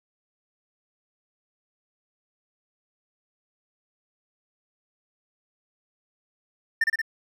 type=tone with echo; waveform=triangle; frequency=1800 Hz; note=A6; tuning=39 cents sharp; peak=-16 dBFS; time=6.81-6.84 s; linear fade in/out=5 ms; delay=59 ms; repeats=3; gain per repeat=-2 dB; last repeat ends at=7.017 s; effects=none